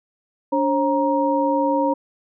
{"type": "tone cluster", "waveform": "sine", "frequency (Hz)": [288.1, 538, 940], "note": ["D4", "C5", "A#5"], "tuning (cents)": [-33, 48, 14], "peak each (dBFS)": -21, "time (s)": [0.52, 1.94], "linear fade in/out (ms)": 10, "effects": []}